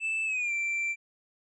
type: tone with pitch glide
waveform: triangle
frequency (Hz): 2637 to 2349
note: E7 to D7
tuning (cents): 0 to 0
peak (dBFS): -26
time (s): 0-0.96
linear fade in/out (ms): 50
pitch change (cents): -200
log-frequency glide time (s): 0.25-0.52
effects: resampled to 22050 Hz